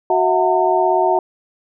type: tone cluster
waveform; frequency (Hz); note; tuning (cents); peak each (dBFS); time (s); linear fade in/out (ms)
sine; 369.9 / 652 / 729 / 904; F#4 / E5 / F#5 / A5; 0 / -19 / -26 / +47; -18; 0.1-1.19; 2
effects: none